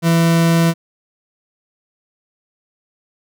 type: tone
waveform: 40% pulse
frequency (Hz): 166.6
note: E3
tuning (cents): +19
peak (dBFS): -10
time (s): 0.02-0.74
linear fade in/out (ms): 50
effects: none